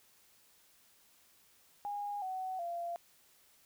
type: tone with pitch steps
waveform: sine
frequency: 818 / 750.1 / 687.9 Hz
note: G#5 / F#5 / F5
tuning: -26 / +23 / -26 cents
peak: -36 dBFS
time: 1.85-2.96 s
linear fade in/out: 0 ms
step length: 370 ms
effects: white hiss -66 dBFS RMS until 3.65 s